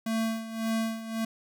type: tone with tremolo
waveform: square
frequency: 224.2 Hz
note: A3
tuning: 33 cents sharp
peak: -26 dBFS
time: 0.06-1.25 s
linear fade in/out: 5 ms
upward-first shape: sine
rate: 1.8 Hz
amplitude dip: 75%
effects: none